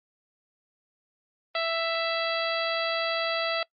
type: harmonic tone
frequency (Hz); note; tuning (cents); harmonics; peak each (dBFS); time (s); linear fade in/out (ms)
662; E5; +7; 1 / 2 / 3 / 4 / 5 / 6 / 7; -29 / -32 / -34 / -35 / -36 / -37 / -37; 1.55-3.63; 2
effects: noise-tail reverb RT60 0.1 s tail -23 dB re dry + Opus 32 kbps